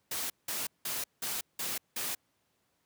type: noise bursts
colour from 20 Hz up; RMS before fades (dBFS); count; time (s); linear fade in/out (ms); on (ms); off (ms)
white; -35; 6; 0.11-2.15; 5; 190; 180
effects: pink hiss -75 dBFS RMS until 2.85 s + high-pass 100 Hz 12 dB/octave